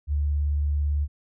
sine tone with vibrato, 73 Hz, D2, 10 cents flat, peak -21 dBFS, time 0.07-1.08 s, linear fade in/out 50 ms, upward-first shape sine, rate 18 Hz, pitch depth 17 cents each way, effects none

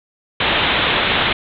white low-pass noise, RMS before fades -17 dBFS, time 0.4-1.33 s, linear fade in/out 5 ms, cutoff 3800 Hz, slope 96 dB/octave, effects none

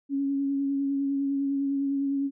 sine tone with vibrato, 277.2 Hz, C#4, in tune, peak -24 dBFS, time 0.09-2.31 s, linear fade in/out 50 ms, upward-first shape sine, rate 9.9 Hz, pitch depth 18 cents each way, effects none

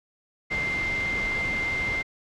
sine tone in noise, 2093 Hz, C7, in tune, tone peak -25 dBFS, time 0.5-2.03 s, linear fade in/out 20 ms, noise pink, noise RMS -33 dBFS, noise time 0.5-2.03 s, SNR +5 dB, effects low-pass 4000 Hz 12 dB/octave

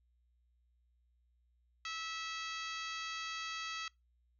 harmonic tone, 652 Hz, E5, 19 cents flat, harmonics 2 / 3 / 4 / 5 / 6 / 7 / 8 / 9 / 10, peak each -44 / -47 / -46 / -48 / -50 / -50 / -57 / -58 / -55 dBFS, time 1.85-3.88 s, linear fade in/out 2 ms, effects noise-tail reverb RT60 0.2 s tail -23 dB re dry + added 60 Hz sine -70 dBFS peak until 4.39 s

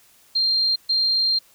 sine tone bursts at uneven times, 4186 Hz, C8, in tune, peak -17 dBFS, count 2, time 0.35-0.76 / 0.89-1.39 s, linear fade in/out 10 ms, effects white hiss -55 dBFS RMS until 1.54 s

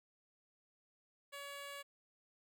10% pulse tone, 565 Hz, C#5, 33 cents sharp, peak -38 dBFS, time 1.32-1.83 s, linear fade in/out 20 ms, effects none

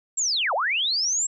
sine linear two-way sweep, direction down then up, 7670 to 506 to 7670 Hz, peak -21 dBFS, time 0.17-1.27 s, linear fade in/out 10 ms, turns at 0.54 s, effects none

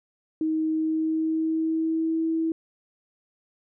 sine tone with pitch glide, 315.6 to 324.5 Hz, D#4 to E4, +25 to -27 cents, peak -22 dBFS, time 0.41-2.52 s, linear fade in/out 2 ms, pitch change +48 cents, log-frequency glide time 0.71-2.24 s, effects none

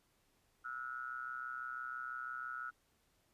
triangle ring-modulated tone, 63 Hz, B1, 35 cents sharp, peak -36 dBFS, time 0.64-2.71 s, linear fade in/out 20 ms, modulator 1380 Hz, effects pink hiss -75 dBFS RMS until 3.33 s + resampled to 32000 Hz

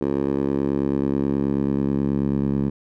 10% pulse tone with band-pass filter sweep, 69.3 Hz, C#2, in tune, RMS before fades -22 dBFS, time 0.01-2.7 s, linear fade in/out 10 ms, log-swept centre 370 to 200 Hz, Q 1.4, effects none

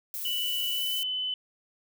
violet noise, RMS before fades -35 dBFS, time 0.14-1.03 s, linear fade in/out 0 ms
sine tone with pitch glide, 2965 to 3019 Hz, F#7 to F#7, +3 to +34 cents, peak -28 dBFS, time 0.25-1.34 s, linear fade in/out 2 ms, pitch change +31 cents, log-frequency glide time 0.71-0.98 s
effects none

